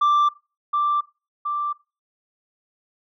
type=tone with echo; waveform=sine; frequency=1176 Hz; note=D6; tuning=2 cents sharp; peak=-12 dBFS; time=0.01-0.29 s; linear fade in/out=10 ms; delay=720 ms; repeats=2; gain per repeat=-5 dB; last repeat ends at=1.73 s; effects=noise-tail reverb RT60 0.3 s tail -22 dB re dry + tanh soft clip ceiling -14 dBFS